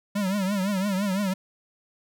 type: tone with vibrato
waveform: square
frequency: 196 Hz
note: G3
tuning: in tune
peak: -24 dBFS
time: 0.15-1.34 s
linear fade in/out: 10 ms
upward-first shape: triangle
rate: 5.9 Hz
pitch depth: 130 cents each way
effects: none